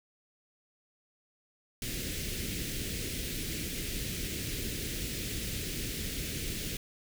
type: band-stop noise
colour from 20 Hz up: pink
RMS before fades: -36 dBFS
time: 1.82-6.77 s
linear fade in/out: 2 ms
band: 430 to 2000 Hz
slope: 24 dB/octave
effects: none